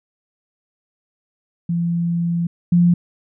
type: tone pair in turn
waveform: sine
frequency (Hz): 170.5 / 173.98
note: F3 / F3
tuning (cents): -41 / -6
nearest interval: unison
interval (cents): 35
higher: second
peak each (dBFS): -17 / -10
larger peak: second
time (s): 1.69-2.47 / 2.72-2.94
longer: first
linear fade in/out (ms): 5
effects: none